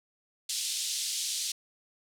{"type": "band-pass noise", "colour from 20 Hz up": "pink", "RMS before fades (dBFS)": -33, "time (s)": [0.49, 1.52], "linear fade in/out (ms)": 5, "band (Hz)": [3500, 9900], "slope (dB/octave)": 24, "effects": []}